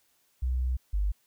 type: tone pair in turn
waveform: sine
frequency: 63.1 / 50.08 Hz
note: B1 / G1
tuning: +38 / +38 cents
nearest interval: major third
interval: 400 cents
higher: first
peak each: -25 / -24 dBFS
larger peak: second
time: 0.42-0.77 / 0.93-1.12 s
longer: first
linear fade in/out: 10 ms
effects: white hiss -69 dBFS RMS until 1.26 s